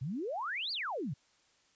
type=exponential two-way sweep; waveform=sine; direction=up then down; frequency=116.54 to 4885 to 116.54 Hz; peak=-34 dBFS; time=0.01-1.14 s; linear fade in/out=10 ms; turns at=0.72 s; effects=white hiss -69 dBFS RMS until 1.75 s + resampled to 16000 Hz